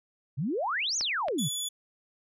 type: exponential two-way sweep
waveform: sine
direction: up then down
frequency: 119.3 to 7040 to 119.3 Hz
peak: -27 dBFS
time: 0.37-1.49 s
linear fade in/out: 20 ms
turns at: 0.97 s
type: clicks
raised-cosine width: 0.3 ms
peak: -21 dBFS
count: 2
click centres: 1.01 / 1.284 s
type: tone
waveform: 20% pulse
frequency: 3432 Hz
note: A7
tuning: 44 cents flat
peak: -25 dBFS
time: 1.38-1.69 s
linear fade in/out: 10 ms
effects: none